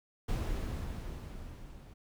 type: noise with level ramp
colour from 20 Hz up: brown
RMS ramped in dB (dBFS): -32 to -51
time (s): 0.28-1.94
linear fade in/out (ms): 10
effects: none